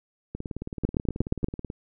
two click trains, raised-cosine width 3 ms, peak -20 / -9 dBFS, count 26 / 6, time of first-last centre 0.35-1.701 / 0.85-1.443 s, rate 18.5 / 8.43 Hz, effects none

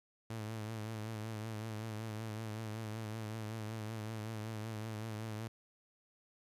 sawtooth tone with vibrato, 109.5 Hz, A2, 8 cents flat, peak -36 dBFS, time 0.3-5.48 s, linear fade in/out 5 ms, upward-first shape triangle, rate 5.3 Hz, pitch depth 66 cents each way, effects resampled to 32000 Hz + 12-bit

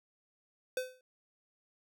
square tone with exponential decay, 510 Hz, C5, 44 cents flat, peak -30 dBFS, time 0.77-1.01 s, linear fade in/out 2 ms, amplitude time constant 52 ms, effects none

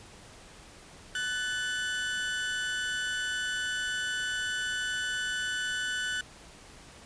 30% pulse tone pair together, 1492 / 1744.9 Hz, F#6 / A6, +14 / -15 cents, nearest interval minor third, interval 271 cents, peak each -28 / -35 dBFS, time 1.15-6.21 s, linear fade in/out 2 ms, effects pink hiss -51 dBFS RMS until 7.05 s + resampled to 22050 Hz

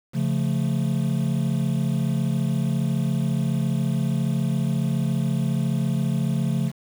triangle chord, Db augmented, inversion none, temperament equal with one note detuned, 138.59 / 173.11 / 220 Hz, Db3 / F3 / A3, 0 / -15 / 0 cents, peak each -21 / -23 / -24 dBFS, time 0.13-6.72 s, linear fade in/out 50 ms, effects tanh soft clip ceiling -11 dBFS + 7-bit

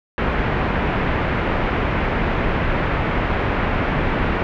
pink low-pass noise, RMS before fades -20 dBFS, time 0.18-4.43 s, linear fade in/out 0 ms, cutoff 2400 Hz, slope 24 dB/octave, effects none

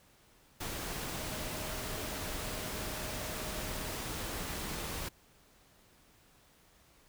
sine tone in noise, 622.3 Hz, D#5, in tune, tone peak -49 dBFS, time 1.17-3.96 s, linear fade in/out 10 ms, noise pink, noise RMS -39 dBFS, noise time 0.6-5.09 s, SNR -13 dB, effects pink hiss -64 dBFS RMS until 7.08 s

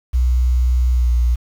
sine tone with pitch glide, 62 to 59.99 Hz, B1 to B1, +7 to -50 cents, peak -11 dBFS, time 0.13-1.36 s, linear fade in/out 20 ms, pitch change -57 cents, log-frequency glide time 0.92-1.1 s, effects tanh soft clip ceiling -8 dBFS + 7-bit

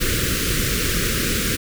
pink band-stop noise, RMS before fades -21 dBFS, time 0-1.57 s, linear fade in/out 20 ms, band 510 to 1300 Hz, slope 48 dB/octave, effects none

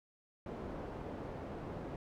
white low-pass noise, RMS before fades -44 dBFS, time 0.46-1.96 s, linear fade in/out 2 ms, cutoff 540 Hz, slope 12 dB/octave, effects none

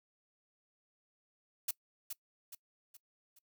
blue noise with echo, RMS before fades -34 dBFS, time 1.68-1.71 s, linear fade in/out 5 ms, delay 420 ms, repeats 4, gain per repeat -7 dB, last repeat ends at 3.39 s, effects noise-tail reverb RT60 0.1 s tail -22 dB re dry

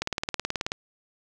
click train, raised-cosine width 0.2 ms, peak -10 dBFS, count 14, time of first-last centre 0.02-0.719 s, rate 18.6 Hz, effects none

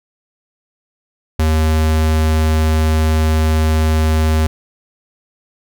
square tone, 78.6 Hz, D#2, 18 cents sharp, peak -12 dBFS, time 1.39-4.47 s, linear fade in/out 5 ms, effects none

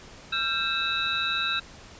sine tone cluster, 1360 / 1575 / 2621 / 3769 / 3927 Hz, F6 / G6 / E7 / A#7 / B7, -46 / +8 / -11 / +18 / -11 cents, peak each -31 dBFS, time 0.32-1.6 s, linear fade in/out 10 ms, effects pink hiss -47 dBFS RMS until 1.99 s + resampled to 16000 Hz

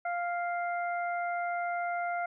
harmonic tone, 698.5 Hz, F5, in tune, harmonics 1 / 2 / 3, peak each -31 / -37 / -41 dBFS, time 0.05-2.26 s, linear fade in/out 5 ms, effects none

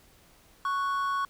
triangle tone pair together, 1108.7 / 1479.9 Hz, C#6 / F#6, 0 / 0 cents, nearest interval perfect fourth, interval 500 cents, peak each -25 / -33 dBFS, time 0.65-1.25 s, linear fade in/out 2 ms, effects pink hiss -59 dBFS RMS until 1.29 s

